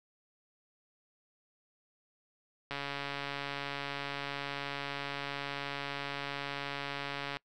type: click train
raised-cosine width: 0.3 ms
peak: -21 dBFS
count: 658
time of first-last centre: 2.71-7.37 s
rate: 141 Hz
effects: noise-tail reverb RT60 0.1 s tail -25 dB re dry